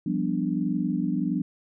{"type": "chord", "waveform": "sine", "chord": "G dominant seventh", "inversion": "third", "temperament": "equal", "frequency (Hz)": [174.61, 196, 246.9, 293.7], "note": ["F3", "G3", "B3", "D4"], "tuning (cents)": [0, 0, 0, 0], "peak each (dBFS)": -29, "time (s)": [0.06, 1.42], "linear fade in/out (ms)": 5, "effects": []}